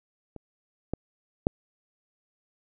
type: clicks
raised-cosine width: 2 ms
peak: -27 / -15 / -8 dBFS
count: 3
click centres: 0.363 / 0.936 / 1.469 s
effects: none